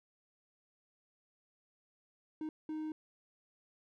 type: tone bursts at uneven times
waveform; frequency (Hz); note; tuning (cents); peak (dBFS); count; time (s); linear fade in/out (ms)
triangle; 310.7; D#4; -2; -35; 2; 2.41-2.49 / 2.69-2.92; 2
effects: none